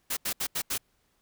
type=noise bursts at uneven times; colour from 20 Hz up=white; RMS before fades=-30 dBFS; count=5; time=0.1-0.17 / 0.25-0.33 / 0.4-0.47 / 0.55-0.62 / 0.7-0.78 s; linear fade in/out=10 ms; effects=pink hiss -71 dBFS RMS until 1.21 s